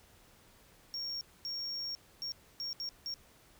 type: tone bursts at uneven times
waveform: triangle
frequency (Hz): 5540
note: F8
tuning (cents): -15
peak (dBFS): -35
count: 6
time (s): 0.94-1.21 / 1.45-1.95 / 2.22-2.32 / 2.6-2.73 / 2.8-2.89 / 3.06-3.14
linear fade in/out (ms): 0
effects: pink hiss -62 dBFS RMS until 3.59 s